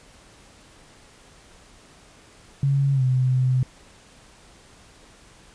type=tone with pitch glide; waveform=sine; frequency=138.59 to 128.56 Hz; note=C#3 to C3; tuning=0 to -30 cents; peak=-17 dBFS; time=2.63-3.63 s; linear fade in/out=2 ms; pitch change=-130 cents; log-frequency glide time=2.93-3.03 s; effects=pink hiss -51 dBFS RMS until 5.54 s + resampled to 22050 Hz